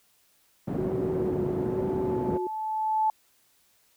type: band-pass noise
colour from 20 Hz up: pink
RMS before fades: -31 dBFS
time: 0.67-2.38 s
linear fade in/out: 10 ms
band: 140 to 420 Hz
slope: 12 dB/octave
type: tone with vibrato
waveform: sine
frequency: 370 Hz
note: F#4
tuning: in tune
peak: -28 dBFS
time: 0.78-2.47 s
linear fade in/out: 2 ms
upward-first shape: sine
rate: 1.1 Hz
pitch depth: 29 cents each way
type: tone with exponential growth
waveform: sine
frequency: 870 Hz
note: A5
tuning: 20 cents flat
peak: -20 dBFS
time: 0.89-3.1 s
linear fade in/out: 2 ms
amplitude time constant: 480 ms
effects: white hiss -65 dBFS RMS until 3.96 s